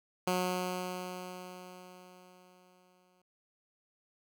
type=tone with exponential decay; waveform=10% pulse; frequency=182 Hz; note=F#3; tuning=28 cents flat; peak=-20 dBFS; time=0.27-3.22 s; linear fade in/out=5 ms; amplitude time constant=640 ms; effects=none